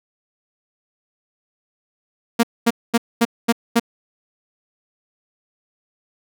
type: tone bursts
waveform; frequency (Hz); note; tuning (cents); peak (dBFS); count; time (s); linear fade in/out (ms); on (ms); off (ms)
sawtooth; 233.1; A#3; 0; -8; 6; 2.39-3.798; 10; 43; 230
effects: none